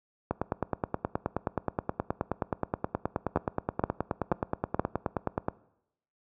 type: two click trains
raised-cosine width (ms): 1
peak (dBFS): -13 / -10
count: 50 / 4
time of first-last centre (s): 0.31-5.484 / 3.36-4.795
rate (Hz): 9.47 / 2.09
effects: noise-tail reverb RT60 0.8 s tail -21 dB re dry + high-pass 60 Hz 12 dB/octave